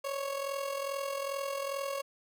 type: tone with amplitude modulation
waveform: 30% pulse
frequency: 553 Hz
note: C#5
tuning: 4 cents flat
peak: -28 dBFS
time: 0.04-2.02 s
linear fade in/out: 10 ms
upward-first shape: sine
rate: 42.4 Hz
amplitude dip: 60%
effects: none